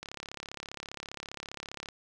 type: click train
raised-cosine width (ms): 0.2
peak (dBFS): -22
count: 66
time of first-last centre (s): 0.03-1.887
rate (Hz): 35
effects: none